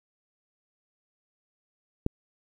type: click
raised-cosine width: 3 ms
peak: -12 dBFS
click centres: 2.064 s
effects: 9-bit